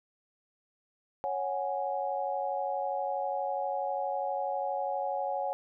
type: chord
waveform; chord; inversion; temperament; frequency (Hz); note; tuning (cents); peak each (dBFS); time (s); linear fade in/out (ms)
sine; C# suspended fourth; none; just; 554.4 / 739.2 / 831.5; C#5 / F#5 / G#5; 0 / -2 / +2; -34; 1.24-5.53; 0
effects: none